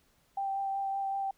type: tone with vibrato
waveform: sine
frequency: 784 Hz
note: G5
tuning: in tune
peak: -30 dBFS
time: 0.37-1.31 s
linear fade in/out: 5 ms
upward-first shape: sine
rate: 5.3 Hz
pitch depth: 12 cents each way
effects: pink hiss -69 dBFS RMS until 1.37 s